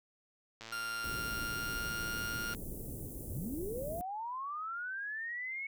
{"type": "click train", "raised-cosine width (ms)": 0.2, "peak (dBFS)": -29, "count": 220, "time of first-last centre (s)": [0.61, 2.548], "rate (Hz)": 113}
{"type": "tone with pitch glide", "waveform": "40% pulse", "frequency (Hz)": [1395, 1411.2], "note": ["F6", "F6"], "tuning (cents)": [-2, 18], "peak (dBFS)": -36, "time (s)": [0.72, 2.54], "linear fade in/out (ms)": 5, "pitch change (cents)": 20, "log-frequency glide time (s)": [1.11, 2.12]}
{"type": "band-stop noise", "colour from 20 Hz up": "pink", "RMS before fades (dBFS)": -43, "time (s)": [1.04, 4.01], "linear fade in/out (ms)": 0, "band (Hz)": [470, 9900], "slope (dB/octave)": 24}
{"type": "linear sweep", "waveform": "sine", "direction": "up", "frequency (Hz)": [69.3, 2217], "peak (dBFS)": -37, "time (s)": [3.3, 5.67], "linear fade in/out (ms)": 5}
{"effects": []}